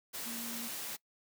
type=tone in noise; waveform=sine; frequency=233.1 Hz; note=A#3; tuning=in tune; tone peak=-43 dBFS; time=0.25-0.69 s; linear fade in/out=20 ms; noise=white; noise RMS=-41 dBFS; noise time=0.13-0.97 s; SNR=-5 dB; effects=noise-tail reverb RT60 0.1 s tail -22 dB re dry + high-pass 150 Hz 12 dB/octave